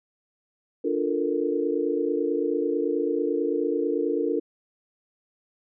sine chord, Bb major seventh, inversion first, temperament equal with one note detuned, 293.7 / 349.2 / 440 / 469.1 Hz, D4 / F4 / A4 / Bb4, 0 / 0 / 0 / +11 cents, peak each -28 dBFS, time 0.84-4.4 s, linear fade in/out 10 ms, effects none

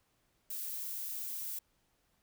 violet noise, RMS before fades -40 dBFS, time 0.5-1.59 s, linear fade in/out 5 ms, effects pink hiss -75 dBFS RMS until 2.22 s

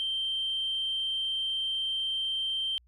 sine tone, 3136 Hz, G7, in tune, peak -27 dBFS, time 0-2.78 s, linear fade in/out 0 ms, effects tanh soft clip ceiling -24 dBFS + added 60 Hz sine -59 dBFS peak until 2.87 s

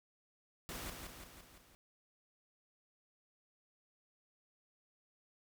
pink noise with echo, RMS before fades -45 dBFS, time 0.69-0.9 s, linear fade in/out 0 ms, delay 170 ms, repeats 5, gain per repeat -4 dB, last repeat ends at 1.75 s, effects none

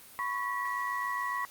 sine tone cluster, 1000 / 1107 / 1936 Hz, B5 / C#6 / B6, +21 / -3 / -35 cents, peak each -36 / -34 / -35 dBFS, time 0.19-1.45 s, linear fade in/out 0 ms, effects white hiss -52 dBFS RMS until 1.5 s + Opus 32 kbps

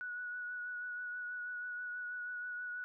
sine tone with vibrato, 1468 Hz, F#6, 14 cents flat, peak -39 dBFS, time 0.01-2.84 s, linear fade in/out 0 ms, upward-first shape triangle, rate 6.2 Hz, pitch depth 21 cents each way, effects none

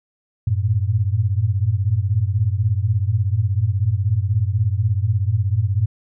sine tone cluster, 94.4 / 110.8 / 114.9 Hz, F#2 / A2 / A#2, +35 / +13 / -25 cents, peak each -19 / -19 / -27 dBFS, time 0.47-5.86 s, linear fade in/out 5 ms, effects none

